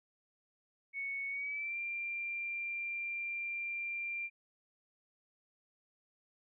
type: tone with pitch glide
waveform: sine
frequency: 2217 to 2376 Hz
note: C#7 to D7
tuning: 0 to +20 cents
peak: -36 dBFS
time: 0.93-4.3 s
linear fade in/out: 50 ms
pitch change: +120 cents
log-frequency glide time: 1.29-1.78 s
effects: none